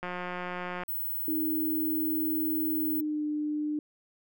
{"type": "click train", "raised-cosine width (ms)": 0.5, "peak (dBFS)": -21, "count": 145, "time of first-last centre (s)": [0.03, 0.834], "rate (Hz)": 179}
{"type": "tone", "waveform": "sine", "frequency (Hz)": 15980, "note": "B9", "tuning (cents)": 19, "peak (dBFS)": -30, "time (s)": [0.88, 3.01], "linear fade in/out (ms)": 10}
{"type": "tone with pitch glide", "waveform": "sine", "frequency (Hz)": [310.3, 300.1], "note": ["D#4", "D4"], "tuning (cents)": [-5, 38], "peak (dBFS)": -28, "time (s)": [1.28, 3.79], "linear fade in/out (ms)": 2, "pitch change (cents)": -57, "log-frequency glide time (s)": [2.7, 3.25]}
{"effects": []}